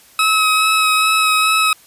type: tone with vibrato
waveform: 20% pulse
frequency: 1282 Hz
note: E6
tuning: 49 cents flat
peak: -7 dBFS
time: 0.19-1.73 s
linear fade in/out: 2 ms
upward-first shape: sine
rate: 2.4 Hz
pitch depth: 17 cents each way
effects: white hiss -47 dBFS RMS until 1.86 s + resampled to 32000 Hz

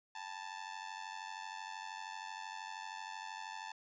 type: tone with amplitude modulation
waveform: sawtooth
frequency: 880 Hz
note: A5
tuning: in tune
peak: -36 dBFS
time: 0.15-3.72 s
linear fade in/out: 5 ms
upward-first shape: sine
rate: 92.9 Hz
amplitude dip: 85%
effects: resampled to 16000 Hz + 12-bit

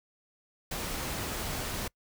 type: noise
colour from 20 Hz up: pink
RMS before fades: -35 dBFS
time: 0.71-1.88 s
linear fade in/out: 5 ms
effects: noise-tail reverb RT60 0.1 s tail -26 dB re dry

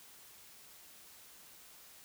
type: silence
effects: white hiss -57 dBFS RMS until 2.04 s

